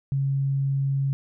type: tone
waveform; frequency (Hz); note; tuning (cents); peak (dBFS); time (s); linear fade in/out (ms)
sine; 137.3; C#3; -16; -21; 0.12-1.13; 0
effects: none